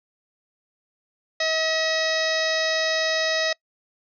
harmonic tone with a mistuned harmonic, 639 Hz, D#5, 46 cents sharp, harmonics 1 / 2 / 3 / 4 / 5 / 6 / 7 / 8 / 9 / 10, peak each -25 / -35 / -26 / -34 / -39 / -29 / -35 / -29 / -38 / -42 dBFS, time 1.4-3.53 s, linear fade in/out 5 ms, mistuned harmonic 9, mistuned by +47 cents, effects noise-tail reverb RT60 0.1 s tail -24 dB re dry

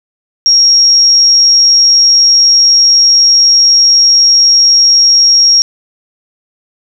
sine tone, 5588 Hz, F8, in tune, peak -3 dBFS, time 0.46-5.62 s, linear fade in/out 0 ms, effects none

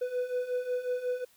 triangle beating tone pair, 493.9 / 499.4 Hz, B4 / B4, 0 / +19 cents, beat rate 5.5 Hz, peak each -33 / -29 dBFS, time 0.01-1.25 s, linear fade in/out 10 ms, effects white hiss -63 dBFS RMS until 1.36 s

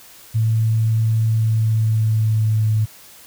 sine tone with pitch glide, 111.5 to 108.64 Hz, A2 to A2, +23 to -22 cents, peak -14 dBFS, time 0.34-2.86 s, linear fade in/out 20 ms, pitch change -45 cents, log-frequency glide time 1.26-2.73 s, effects white hiss -44 dBFS RMS until 3.26 s

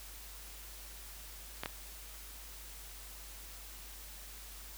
clicks, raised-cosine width 0.3 ms, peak -20 dBFS, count 2, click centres 1.635 / 1.659 s, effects added 50 Hz sine -51 dBFS peak until 4.77 s + white hiss -51 dBFS RMS until 4.77 s

